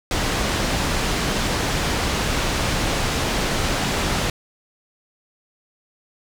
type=low-pass noise; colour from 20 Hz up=pink; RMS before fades=-22 dBFS; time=0.11-4.3 s; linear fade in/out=2 ms; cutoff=6800 Hz; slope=12 dB/octave; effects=none